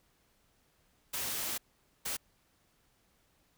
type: noise bursts at uneven times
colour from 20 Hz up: white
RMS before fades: -36 dBFS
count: 2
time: 1.13-1.58 / 2.05-2.17 s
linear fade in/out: 10 ms
effects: pink hiss -71 dBFS RMS until 3.57 s